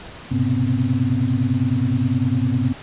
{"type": "tone cluster", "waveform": "sine", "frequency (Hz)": [102.3, 122.2, 132, 245.3, 263.6], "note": ["G#2", "B2", "C3", "B3", "C4"], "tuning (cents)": [-26, -18, 16, -12, 13], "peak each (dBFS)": -23, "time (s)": [0.31, 2.73], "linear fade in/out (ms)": 10, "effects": ["pink hiss -38 dBFS RMS until 2.82 s", "resampled to 8000 Hz"]}